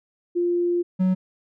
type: tone pair in turn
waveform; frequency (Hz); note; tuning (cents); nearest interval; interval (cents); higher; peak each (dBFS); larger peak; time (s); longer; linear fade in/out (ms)
sine / triangle; 349.2 / 185.73; F4 / F#3; 0 / +7; major seventh; 1093; first; -19 / -15; second; 0.35-0.83 / 0.99-1.15; first; 20
effects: none